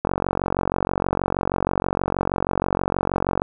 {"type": "click train", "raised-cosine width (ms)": 1, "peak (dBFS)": -6, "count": 157, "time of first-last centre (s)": [0.05, 3.419], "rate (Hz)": 46.3, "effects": []}